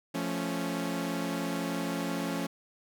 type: chord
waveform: sawtooth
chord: F augmented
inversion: none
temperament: equal with one note detuned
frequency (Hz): 173.91 / 220 / 277.2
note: F3 / A3 / C#4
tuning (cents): -7 / 0 / 0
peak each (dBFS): -31 / -33 / -30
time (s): 0.14-2.47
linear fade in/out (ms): 10
effects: none